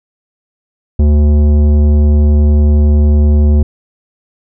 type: tone with tanh clipping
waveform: sine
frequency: 74.1 Hz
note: D2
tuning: 16 cents sharp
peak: -7 dBFS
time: 0.99-3.63 s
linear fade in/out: 5 ms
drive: 13 dB
effects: none